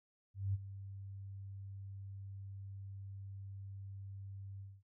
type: tone with ADSR envelope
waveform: sine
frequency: 98 Hz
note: G2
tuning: in tune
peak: -31 dBFS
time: 0.34-4.83 s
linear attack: 200 ms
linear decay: 30 ms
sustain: -14 dB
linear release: 230 ms
effects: none